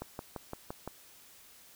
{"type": "click train", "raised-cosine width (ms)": 1, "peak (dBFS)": -24, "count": 6, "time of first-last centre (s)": [0.02, 0.876], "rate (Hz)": 5.84, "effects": ["white hiss -57 dBFS RMS until 1.75 s"]}